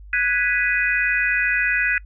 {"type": "chord", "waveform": "sine", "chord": "G# minor seventh", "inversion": "third", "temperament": "equal", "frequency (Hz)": [1480, 1661.2, 1975.5, 2489], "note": ["F#6", "G#6", "B6", "D#7"], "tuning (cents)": [0, 0, 0, 0], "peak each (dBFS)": -23, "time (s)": [0.13, 1.98], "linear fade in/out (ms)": 2, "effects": ["noise-tail reverb RT60 0.1 s tail -24 dB re dry", "added 50 Hz sine -38 dBFS peak until 2.05 s"]}